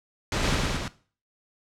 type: noise with echo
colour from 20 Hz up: pink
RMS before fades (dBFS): -26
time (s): 0.32-0.55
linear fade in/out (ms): 2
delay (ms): 110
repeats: 3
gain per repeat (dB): -2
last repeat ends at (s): 0.88
effects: noise-tail reverb RT60 0.4 s tail -17 dB re dry + low-pass 6000 Hz 12 dB/octave